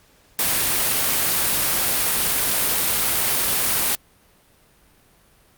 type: noise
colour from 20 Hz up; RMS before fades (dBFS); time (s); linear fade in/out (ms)
white; -20; 0.39-3.95; 0
effects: pink hiss -56 dBFS RMS until 5.57 s + Opus 48 kbps